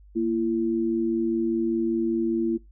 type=tone pair together; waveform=sine; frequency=231.4 / 336.4 Hz; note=A#3 / E4; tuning=-13 / +35 cents; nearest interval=tritone; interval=648 cents; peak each=-26 / -23 dBFS; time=0.15-2.58 s; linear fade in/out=20 ms; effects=noise-tail reverb RT60 0.2 s tail -23 dB re dry + added 50 Hz sine -48 dBFS peak until 2.71 s